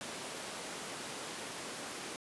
pink high-pass noise, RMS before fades -43 dBFS, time 0.01-2.16 s, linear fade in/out 0 ms, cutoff 250 Hz, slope 12 dB/octave, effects resampled to 24000 Hz

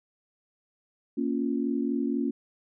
sine chord, Bb minor, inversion none, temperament equal, 233.1 / 277.2 / 349.2 Hz, Bb3 / Db4 / F4, 0 / 0 / 0 cents, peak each -29 / -28 / -33 dBFS, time 1.17-2.31 s, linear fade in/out 10 ms, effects none

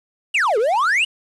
triangle exponential two-way sweep, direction down then up, 3006 to 405.1 to 3006 Hz, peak -13 dBFS, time 0.34-1.05 s, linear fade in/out 10 ms, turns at 0.58 s, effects resampled to 24000 Hz + 7-bit

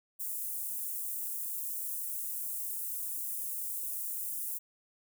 white high-pass noise, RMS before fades -37 dBFS, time 0.19-4.59 s, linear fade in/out 20 ms, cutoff 9100 Hz, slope 24 dB/octave, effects none

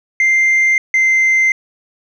sine tone pair in turn, 2093 / 2080 Hz, C7 / C7, 0 / -11 cents, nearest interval unison, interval 11 cents, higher first, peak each -7 dBFS, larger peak neither, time 0.2-0.78 / 0.94-1.52 s, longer neither, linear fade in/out 2 ms, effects tanh soft clip ceiling -8 dBFS

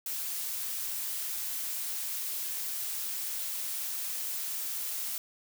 blue noise, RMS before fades -35 dBFS, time 0.06-5.18 s, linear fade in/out 2 ms, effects none

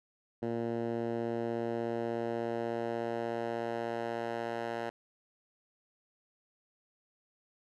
10% pulse tone with band-pass filter sweep, 116.54 Hz, A#2, in tune, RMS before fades -35 dBFS, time 0.42-4.9 s, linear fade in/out 10 ms, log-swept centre 310 to 930 Hz, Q 0.84, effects none

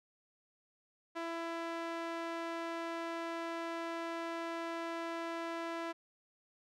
sawtooth tone with band-pass filter, 333.6 Hz, E4, 21 cents sharp, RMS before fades -40 dBFS, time 1.15-5.93 s, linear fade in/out 20 ms, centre 1100 Hz, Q 0.64, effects none

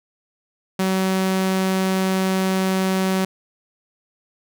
sawtooth tone, 189.1 Hz, F#3, 38 cents sharp, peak -14 dBFS, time 0.79-3.25 s, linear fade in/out 5 ms, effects none

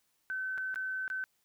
sine tone with dropouts, 1527 Hz, G6, 46 cents flat, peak -33 dBFS, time 0.3-1.24 s, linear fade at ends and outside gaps 0 ms, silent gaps 0.577-0.581 / 0.743-0.758 / 1.079-1.101 s, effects white hiss -75 dBFS RMS until 1.44 s

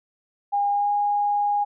sine tone with pitch glide, 811 to 820.9 Hz, G#5 to G#5, -41 to -20 cents, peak -19 dBFS, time 0.52-1.65 s, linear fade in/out 20 ms, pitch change +21 cents, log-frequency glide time 0.7-0.91 s, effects none

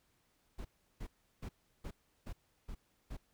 brown noise bursts, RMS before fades -43 dBFS, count 7, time 0.58-3.17 s, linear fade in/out 10 ms, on 70 ms, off 350 ms, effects pink hiss -75 dBFS RMS until 3.33 s

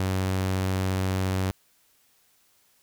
sawtooth tone, 94.3 Hz, F#2, 33 cents sharp, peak -20 dBFS, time 0-1.51 s, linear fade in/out 0 ms, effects white hiss -64 dBFS RMS until 2.82 s

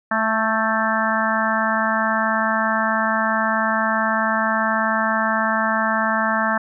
harmonic tone with a mistuned harmonic, 220.4 Hz, A3, 3 cents sharp, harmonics 1 / 3 / 4 / 5 / 6 / 7 / 8, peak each -25 / -25 / -25 / -25 / -25 / -25 / -25 dBFS, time 0.11-6.58 s, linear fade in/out 5 ms, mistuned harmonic 7, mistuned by +29 cents, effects none

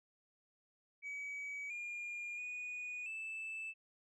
sine tone with pitch steps, 2274 / 2415 / 2466 / 2635 Hz, C#7 / D7 / D#7 / E7, +44 / +48 / -16 / -1 cents, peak -39 dBFS, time 1.02-3.74 s, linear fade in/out 50 ms, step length 680 ms, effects tanh soft clip ceiling -40 dBFS

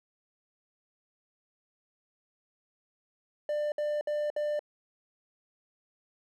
triangle tone bursts, 595 Hz, D5, 22 cents sharp, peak -26 dBFS, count 4, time 3.49-4.593 s, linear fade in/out 2 ms, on 230 ms, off 61 ms, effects none

